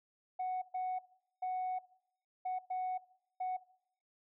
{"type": "tone bursts at uneven times", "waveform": "sine", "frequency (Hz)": 740, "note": "F#5", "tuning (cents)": 0, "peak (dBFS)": -32, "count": 6, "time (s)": [[0.39, 0.62], [0.74, 0.99], [1.42, 1.79], [2.45, 2.59], [2.7, 2.98], [3.4, 3.57]], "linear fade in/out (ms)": 10, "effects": ["noise-tail reverb RT60 0.7 s tail -19 dB re dry", "tanh soft clip ceiling -32 dBFS"]}